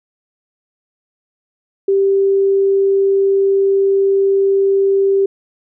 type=tone; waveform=sine; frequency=392 Hz; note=G4; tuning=in tune; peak=-10 dBFS; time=1.88-5.26 s; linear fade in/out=5 ms; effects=none